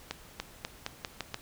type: accelerating click train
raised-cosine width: 0.2 ms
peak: -16 dBFS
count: 7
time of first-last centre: 0.11-1.343 s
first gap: 290 ms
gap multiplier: 0.86
effects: pink hiss -53 dBFS RMS until 1.41 s